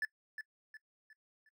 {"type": "tone with echo", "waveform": "triangle", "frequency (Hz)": 1741, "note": "A6", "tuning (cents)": -19, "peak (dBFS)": -30, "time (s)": [0.02, 0.05], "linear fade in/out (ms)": 2, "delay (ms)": 360, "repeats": 4, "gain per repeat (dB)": -8, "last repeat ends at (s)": 1.49, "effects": ["noise-tail reverb RT60 0.1 s tail -20 dB re dry"]}